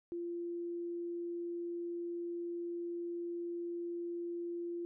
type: tone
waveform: sine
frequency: 344.5 Hz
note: F4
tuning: 24 cents flat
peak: -37 dBFS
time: 0.12-4.85 s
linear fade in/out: 0 ms
effects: none